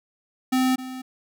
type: tone with echo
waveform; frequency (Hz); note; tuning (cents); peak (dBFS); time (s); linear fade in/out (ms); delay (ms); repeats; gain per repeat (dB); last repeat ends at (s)
square; 257.8; C4; -26; -19; 0.52-0.76; 10; 260; 1; -14; 1.02
effects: none